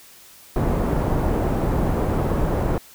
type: low-pass noise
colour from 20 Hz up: pink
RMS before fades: -21 dBFS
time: 0.56-2.78 s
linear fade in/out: 2 ms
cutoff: 770 Hz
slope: 12 dB/octave
effects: white hiss -47 dBFS RMS until 2.94 s